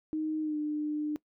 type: tone with pitch glide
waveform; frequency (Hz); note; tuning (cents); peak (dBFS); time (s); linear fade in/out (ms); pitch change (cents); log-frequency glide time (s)
sine; 311.1 to 300.5; D#4 to D4; 0 to +40; -29; 0.13-1.16; 0; -60; 0.41-0.57
effects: noise-tail reverb RT60 0.1 s tail -21 dB re dry

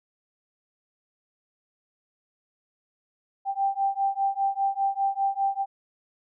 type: beating tone pair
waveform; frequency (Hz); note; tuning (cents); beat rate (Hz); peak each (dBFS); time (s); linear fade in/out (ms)
sine; 784 / 789; G5 / G5; 0 / +11; 5; -26; 3.45-5.66; 50
effects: none

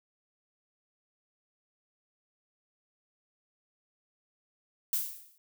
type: noise with exponential decay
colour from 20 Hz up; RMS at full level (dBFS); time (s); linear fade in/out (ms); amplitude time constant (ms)
violet; -27; 4.93-5.38; 1; 97
effects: none

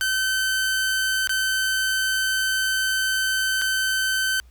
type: tone with dropouts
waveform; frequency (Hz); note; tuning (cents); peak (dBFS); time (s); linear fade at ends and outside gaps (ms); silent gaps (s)
sawtooth; 1536; G6; -36; -17; 0.01-4.4; 0; 1.273-1.294 / 3.615-3.619
effects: added 60 Hz sine -47 dBFS peak until 4.5 s + pink hiss -62 dBFS RMS until 4.5 s

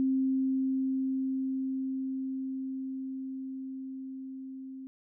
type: tone with level ramp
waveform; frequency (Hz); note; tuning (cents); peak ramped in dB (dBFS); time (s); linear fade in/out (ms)
sine; 264.5; C4; +19; -24 to -40; 0-4.87; 0
effects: none

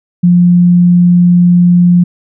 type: tone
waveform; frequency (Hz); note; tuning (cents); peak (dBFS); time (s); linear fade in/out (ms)
sine; 176.1; F3; +15; -3; 0.23-2.04; 10
effects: none

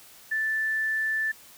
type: tone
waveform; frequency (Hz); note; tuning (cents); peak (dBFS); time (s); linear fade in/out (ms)
sine; 1760; A6; 0; -24; 0.31-1.32; 10
effects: white hiss -51 dBFS RMS until 1.57 s

